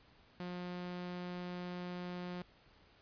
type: tone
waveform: sawtooth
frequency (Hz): 178.4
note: F3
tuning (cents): +37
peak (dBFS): -37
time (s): 0.4-2.42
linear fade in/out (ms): 0
effects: pink hiss -65 dBFS RMS until 3.01 s + resampled to 11025 Hz